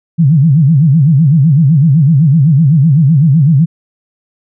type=tone with vibrato; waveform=sine; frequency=149.1 Hz; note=D3; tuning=27 cents sharp; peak=-4 dBFS; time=0.18-3.66 s; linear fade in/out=20 ms; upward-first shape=sine; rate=7.9 Hz; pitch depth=230 cents each way; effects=none